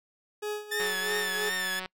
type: tone with tremolo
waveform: 40% pulse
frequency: 419.9 Hz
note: G#4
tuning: 19 cents sharp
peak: -29 dBFS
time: 0.42-1.5 s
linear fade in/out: 10 ms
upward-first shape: sine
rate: 3.1 Hz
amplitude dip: 80%
type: tone with vibrato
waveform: sawtooth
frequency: 1760 Hz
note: A6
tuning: in tune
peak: -26 dBFS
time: 0.71-1.8 s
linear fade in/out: 10 ms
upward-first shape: triangle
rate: 2.7 Hz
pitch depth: 75 cents each way
type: click train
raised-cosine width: 0.3 ms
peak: -21 dBFS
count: 198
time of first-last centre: 0.8-1.859 s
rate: 186 Hz
effects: noise-tail reverb RT60 0.1 s tail -26 dB re dry